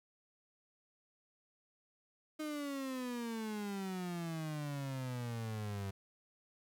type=exponential sweep; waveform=35% pulse; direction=down; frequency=310.9 to 96.4 Hz; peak=-37 dBFS; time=2.39-5.91 s; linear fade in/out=10 ms; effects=11-bit